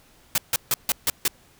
white noise bursts, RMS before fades -21 dBFS, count 6, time 0.35-1.28 s, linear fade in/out 2 ms, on 30 ms, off 150 ms, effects pink hiss -56 dBFS RMS until 1.59 s

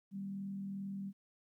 sine tone with frequency modulation, 196 Hz, G3, in tune, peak -39 dBFS, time 0.11-1.13 s, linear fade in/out 50 ms, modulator 42.5 Hz, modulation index 0.32, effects 13-bit

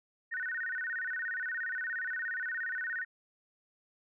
sine tone with vibrato, 1661.2 Hz, G#6, in tune, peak -33 dBFS, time 0.31-3.05 s, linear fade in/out 20 ms, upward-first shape square, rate 17 Hz, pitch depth 180 cents each way, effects none

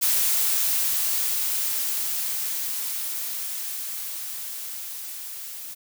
blue noise with level ramp, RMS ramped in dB -21 to -37 dBFS, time 0.01-5.75 s, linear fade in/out 20 ms, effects none

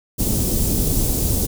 pink band-stop noise, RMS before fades -19 dBFS, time 0.18-1.47 s, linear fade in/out 20 ms, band 330 to 8000 Hz, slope 12 dB/octave, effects none

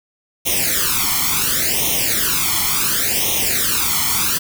white noise with flanger, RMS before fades -18 dBFS, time 0.45-4.39 s, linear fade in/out 20 ms, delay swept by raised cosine 0.32 to 0.94 ms, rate 0.7 Hz, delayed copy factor +0.9, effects none

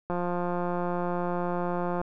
click train, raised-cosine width 1 ms, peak -17 dBFS, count 338, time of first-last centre 0.1-2.015 s, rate 176 Hz, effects none

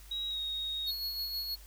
sine tone with pitch glide, 3825 to 3751 Hz, A#7 to A#7, +44 to +10 cents, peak -33 dBFS, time 0.11-0.91 s, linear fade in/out 5 ms, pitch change -34 cents, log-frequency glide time 0.29-0.4 s
square tone with tremolo, 4338 Hz, C#8, 38 cents flat, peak -33 dBFS, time 0.86-1.56 s, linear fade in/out 20 ms, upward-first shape sine, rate 6.3 Hz, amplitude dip 40%
effects added 50 Hz sine -50 dBFS peak until 1.66 s + white hiss -57 dBFS RMS until 1.66 s

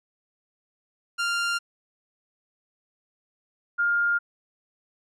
sawtooth / sine tone pair in turn, 1394 / 1408.6 Hz, F6 / F6, -4 / +14 cents, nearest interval unison, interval 18 cents, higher second, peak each -20 / -20 dBFS, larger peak neither, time 1.18-1.59 / 3.78-4.19 s, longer neither, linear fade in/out 20 ms, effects low-pass 8000 Hz 12 dB/octave

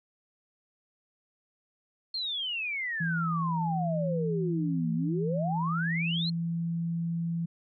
sine exponential two-way sweep, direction down then up, 4297 to 220 to 4297 Hz, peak -30 dBFS, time 2.14-6.3 s, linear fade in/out 5 ms, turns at 4.93 s
sine tone with pitch glide, 165.8 to 167.92 Hz, E3 to E3, +10 to +32 cents, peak -28 dBFS, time 3-7.46 s, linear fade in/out 10 ms, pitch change +22 cents, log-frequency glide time 5.73-6.43 s
effects none

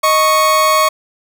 40% pulse tone pair together, 623 / 1105 Hz, D#5 / C#6, +2 / -6 cents, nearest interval minor seventh, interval 992 cents, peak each -14 / -10 dBFS, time 0.03-0.89 s, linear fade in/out 10 ms, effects none

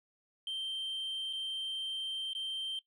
sine tone with dropouts, 3136 Hz, G7, in tune, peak -32 dBFS, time 0.47-2.79 s, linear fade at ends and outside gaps 2 ms, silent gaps 1.329-1.333 / 2.333-2.35 s, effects noise-tail reverb RT60 0.1 s tail -19 dB re dry + tanh soft clip ceiling -34 dBFS

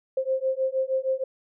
sine beating tone pair, 523.3 / 529.7 Hz, C5 / C5, 0 / +21 cents, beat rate 6.4 Hz, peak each -26 dBFS, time 0.17-1.24 s, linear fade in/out 5 ms, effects none

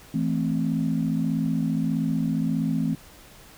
sine chord, A minor, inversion second, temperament equal, 164.81 / 220 / 261.6 Hz, E3 / A3 / C4, 0 / 0 / 0 cents, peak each -25 / -26 / -26 dBFS, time 0.14-2.95 s, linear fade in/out 5 ms, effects tanh soft clip ceiling -13 dBFS + pink hiss -49 dBFS RMS until 3.57 s

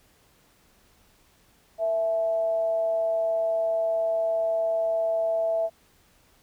sine tone with frequency modulation, 660 Hz, E5, 2 cents sharp, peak -22 dBFS, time 1.78-5.7 s, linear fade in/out 50 ms, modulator 197 Hz, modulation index 0.22, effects pink hiss -61 dBFS RMS until 6.42 s

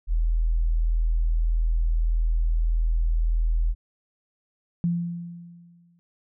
sine tone, 40.83 Hz, E1, 16 cents flat, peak -19 dBFS, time 0.07-3.75 s, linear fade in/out 50 ms
sine tone with exponential decay, 171.9 Hz, F3, 27 cents flat, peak -19 dBFS, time 4.84-5.99 s, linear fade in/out 0 ms, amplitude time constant 250 ms
effects none

